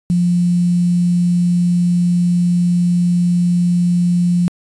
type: tone with quantisation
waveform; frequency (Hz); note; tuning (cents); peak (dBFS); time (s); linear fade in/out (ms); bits
sine; 175.5; F3; +9; -11; 0.1-4.48; 0; 6
effects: resampled to 22050 Hz